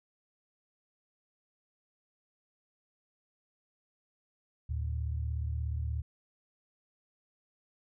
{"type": "tone pair together", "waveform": "sine", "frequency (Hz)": [75.9, 112.71], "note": ["D#2", "A2"], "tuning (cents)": [-42, 42], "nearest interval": "perfect fifth", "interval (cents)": 684, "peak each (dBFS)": [-32, -37], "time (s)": [4.69, 6.02], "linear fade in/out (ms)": 10, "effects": []}